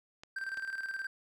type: clicks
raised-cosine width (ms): 0.2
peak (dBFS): -30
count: 2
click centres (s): 0.235 / 0.574
type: tone with tremolo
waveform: triangle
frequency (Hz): 1568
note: G6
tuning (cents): 0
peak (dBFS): -32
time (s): 0.36-1.07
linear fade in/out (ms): 5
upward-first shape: square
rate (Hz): 19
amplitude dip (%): 60
effects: none